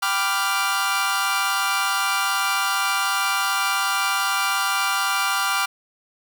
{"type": "chord", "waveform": "sawtooth", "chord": "G dominant seventh", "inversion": "none", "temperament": "equal with one note detuned", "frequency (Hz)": [784, 992.9, 1174.7, 1396.9], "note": ["G5", "B5", "D6", "F6"], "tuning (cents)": [0, 9, 0, 0], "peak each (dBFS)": [-24, -25, -21, -20], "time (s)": [0.02, 5.66], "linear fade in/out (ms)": 10, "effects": []}